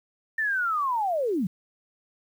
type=linear sweep; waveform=sine; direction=down; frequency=1812 to 160.4 Hz; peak=-23 dBFS; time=0.38-1.47 s; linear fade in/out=5 ms; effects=9-bit